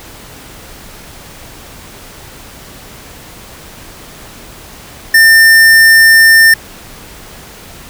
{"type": "tone", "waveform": "square", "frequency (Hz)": 1800, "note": "A6", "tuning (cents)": 39, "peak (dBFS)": -3, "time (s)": [5.14, 6.54], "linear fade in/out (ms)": 5, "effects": ["pink hiss -33 dBFS RMS until 7.89 s"]}